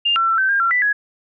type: tone with pitch steps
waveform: sine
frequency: 2805 / 1350 / 1341 / 1544 / 1608 / 1363 / 1981 / 1672 Hz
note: F7 / E6 / E6 / G6 / G6 / F6 / B6 / G#6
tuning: +7 / +41 / +29 / -27 / +44 / -43 / +5 / +11 cents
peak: -14 dBFS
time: 0.05-0.93 s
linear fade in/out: 10 ms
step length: 110 ms
effects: none